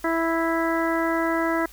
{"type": "harmonic tone", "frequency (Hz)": 329.6, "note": "E4", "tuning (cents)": 0, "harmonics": [1, 2, 3, 4, 5, 6], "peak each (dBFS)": [-24, -27, -29, -30, -31, -32], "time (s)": [0.04, 1.66], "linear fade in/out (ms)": 5, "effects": ["added 50 Hz sine -47 dBFS peak until 1.72 s", "white hiss -49 dBFS RMS until 1.72 s"]}